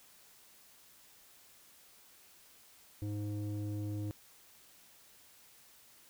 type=tone with low-pass filter; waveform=square; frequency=103.83 Hz; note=G#2; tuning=in tune; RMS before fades=-38 dBFS; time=3.02-4.11 s; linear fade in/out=0 ms; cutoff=360 Hz; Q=1.8; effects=white hiss -61 dBFS RMS until 6.09 s